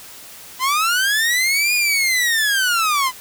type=linear two-way sweep; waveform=sawtooth; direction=up then down; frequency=996 to 2465 to 996 Hz; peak=-12 dBFS; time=0.59-3.12 s; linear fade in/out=50 ms; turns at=1.74 s; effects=white hiss -39 dBFS RMS until 3.2 s